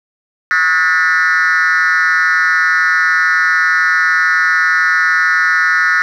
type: tone with frequency modulation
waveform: sine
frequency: 1620 Hz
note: G#6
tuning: 43 cents flat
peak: -7 dBFS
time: 0.51-6.02 s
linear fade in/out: 0 ms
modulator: 171 Hz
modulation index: 1.9
effects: tanh soft clip ceiling -8 dBFS + 8-bit